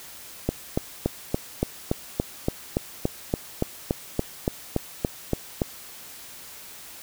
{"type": "click train", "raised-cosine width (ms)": 2, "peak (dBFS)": -8, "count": 19, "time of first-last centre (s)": [0.49, 5.618], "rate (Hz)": 3.51, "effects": ["white hiss -43 dBFS RMS until 7.02 s"]}